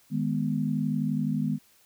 sine chord, G# minor, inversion second, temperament equal, 155.56 / 207.7 / 246.9 Hz, D#3 / G#3 / B3, 0 / 0 / 0 cents, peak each -29 dBFS, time 0.1-1.59 s, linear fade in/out 50 ms, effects white hiss -61 dBFS RMS until 1.85 s

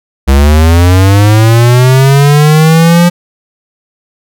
square linear sweep, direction up, 66 to 175.9 Hz, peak -3 dBFS, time 0.27-3.1 s, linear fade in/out 20 ms, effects none

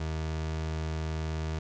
30% pulse tone, 79 Hz, D#2, 27 cents sharp, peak -28 dBFS, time 0-1.59 s, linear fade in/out 5 ms, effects resampled to 16000 Hz + 11-bit

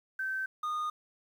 sine / triangle tone pair in turn, 1546 / 1227.1 Hz, G6 / D#6, -24 / -24 cents, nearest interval major third, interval 400 cents, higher first, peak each -31 / -29 dBFS, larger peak second, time 0.19-0.46 / 0.63-0.9 s, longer neither, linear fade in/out 5 ms, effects 10-bit

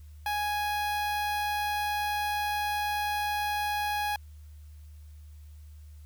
sawtooth tone with notch filter, 830.6 Hz, G#5, in tune, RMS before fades -30 dBFS, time 0.26-4.16 s, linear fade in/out 2 ms, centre 7300 Hz, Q 1.2, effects added 75 Hz sine -45 dBFS peak until 6.05 s + white hiss -66 dBFS RMS until 6.05 s

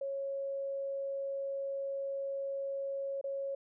sine tone with dropouts, 550 Hz, C#5, 14 cents flat, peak -34 dBFS, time 0.01-3.55 s, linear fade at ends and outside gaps 5 ms, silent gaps 3.213-3.24 s, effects none

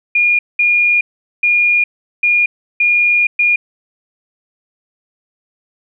sine tone bursts at uneven times, 2427 Hz, D#7, 44 cents flat, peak -9 dBFS, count 6, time 0.15-0.39 / 0.59-1.01 / 1.43-1.84 / 2.23-2.46 / 2.8-3.27 / 3.39-3.56 s, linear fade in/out 5 ms, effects none

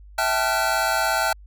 square tone cluster, 655 / 779 / 876 / 1381 / 1501 Hz, E5 / G5 / A5 / F6 / F#6, -11 / -11 / -8 / -20 / +24 cents, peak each -27 dBFS, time 0.18-1.33 s, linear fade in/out 5 ms, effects added 50 Hz sine -42 dBFS peak until 1.46 s

